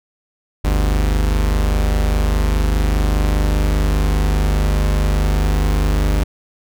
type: tone pair together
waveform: 45% pulse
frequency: 49.99 / 74.9 Hz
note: G1 / D2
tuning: +35 / +35 cents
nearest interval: perfect fifth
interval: 700 cents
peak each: -14 / -22 dBFS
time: 0.64-6.24 s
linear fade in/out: 10 ms
effects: none